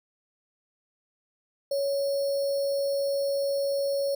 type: tone with sample-and-hold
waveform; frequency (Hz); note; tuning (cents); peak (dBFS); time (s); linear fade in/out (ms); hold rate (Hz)
sine; 557; C#5; +8; -24; 1.71-4.15; 5; 4900
effects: none